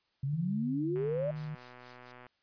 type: exponential sweep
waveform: sine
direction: up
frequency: 130.81 to 615 Hz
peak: -30 dBFS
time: 0.23-1.31 s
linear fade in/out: 5 ms
type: tone with pitch glide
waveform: sine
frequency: 145.1 to 152.4 Hz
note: D3 to D#3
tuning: -21 to -36 cents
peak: -36 dBFS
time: 0.33-1.55 s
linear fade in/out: 5 ms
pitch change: +85 cents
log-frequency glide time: 0.62-1.3 s
type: click train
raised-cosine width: 0.5 ms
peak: -36 dBFS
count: 163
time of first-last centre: 0.96-2.266 s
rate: 124 Hz
type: noise with tremolo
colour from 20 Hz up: violet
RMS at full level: -43 dBFS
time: 1.35-2.12 s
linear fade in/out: 10 ms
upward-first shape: sine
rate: 4.2 Hz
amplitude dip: 90%
effects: white hiss -75 dBFS RMS until 2.42 s + resampled to 11025 Hz